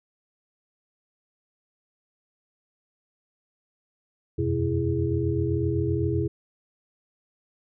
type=tone cluster; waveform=sine; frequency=86.8 / 94.6 / 127.2 / 331.3 / 413.7 Hz; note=F2 / F#2 / C3 / E4 / G#4; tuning=-10 / +39 / -48 / +9 / -7 cents; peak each=-29 / -32 / -27 / -28 / -29 dBFS; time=4.38-6.28 s; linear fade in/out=10 ms; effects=none